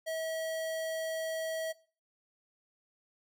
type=tone; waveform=square; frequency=644 Hz; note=E5; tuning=41 cents flat; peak=-34 dBFS; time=0.06-1.73 s; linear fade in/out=20 ms; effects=noise-tail reverb RT60 0.4 s tail -20 dB re dry